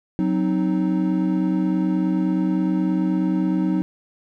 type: chord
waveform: triangle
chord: C diminished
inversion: second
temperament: equal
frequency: 185 / 261.6 / 311.1 Hz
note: Gb3 / C4 / Eb4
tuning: 0 / 0 / 0 cents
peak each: -19 / -24 / -20 dBFS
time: 0.19-3.82 s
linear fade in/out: 0 ms
effects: none